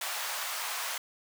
pink high-pass noise, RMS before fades -35 dBFS, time 0.01-0.98 s, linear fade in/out 5 ms, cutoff 750 Hz, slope 24 dB/octave, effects none

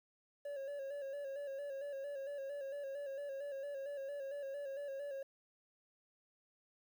triangle tone with vibrato, 558 Hz, C#5, 11 cents sharp, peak -39 dBFS, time 0.45-5.23 s, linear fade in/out 5 ms, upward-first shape square, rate 4.4 Hz, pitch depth 47 cents each way, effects 11-bit

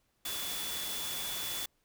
sine tone in noise, 3447 Hz, A7, 36 cents flat, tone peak -40 dBFS, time 0.25-1.66 s, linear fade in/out 5 ms, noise white, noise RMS -38 dBFS, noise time 0.25-1.66 s, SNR -5 dB, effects pink hiss -75 dBFS RMS until 1.84 s

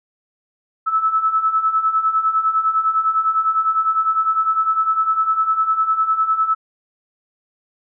sine beating tone pair, 1300 / 1309.9 Hz, E6 / E6, -24 / -11 cents, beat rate 9.9 Hz, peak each -21 / -16 dBFS, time 0.86-6.55 s, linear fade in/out 20 ms, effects none

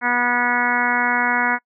harmonic tone, 243.6 Hz, B3, 24 cents flat, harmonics 1 / 2 / 3 / 4 / 5 / 6 / 7 / 8 / 9, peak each -27 / -33 / -26 / -23 / -29 / -22 / -24 / -25 / -26 dBFS, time 0.01-1.59 s, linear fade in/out 50 ms, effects noise-tail reverb RT60 0.1 s tail -26 dB re dry

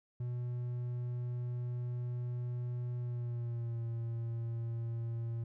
triangle tone with pitch glide, 122.2 to 115.88 Hz, B2 to A#2, -18 to -10 cents, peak -33 dBFS, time 0.2-5.44 s, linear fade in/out 5 ms, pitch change -92 cents, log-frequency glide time 2.98-3.83 s, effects none

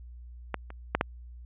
clicks, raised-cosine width 0.5 ms, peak -14 / -28 / -8 / -9 dBFS, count 4, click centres 0.543 / 0.704 / 0.95 / 1.011 s, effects added 60 Hz sine -43 dBFS peak until 1.45 s + resampled to 8000 Hz

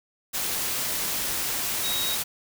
sine tone in noise, 3793 Hz, A#7, 29 cents sharp, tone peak -28 dBFS, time 1.83-2.16 s, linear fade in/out 20 ms, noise white, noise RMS -28 dBFS, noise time 0.33-2.24 s, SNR -3 dB, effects none

